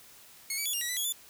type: tone with pitch steps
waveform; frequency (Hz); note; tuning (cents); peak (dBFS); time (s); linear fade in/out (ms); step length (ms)
10% pulse; 2184 / 2283 / 3415 / 2811 / 1924 / 1987 / 3341 / 3497; C#7 / D7 / G#7 / F7 / B6 / B6 / G#7 / A7; -26 / -50 / +48 / +11 / -46 / +10 / +10 / -11; -22; 0.5-1.124; 2; 78
effects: white hiss -54 dBFS RMS until 1.29 s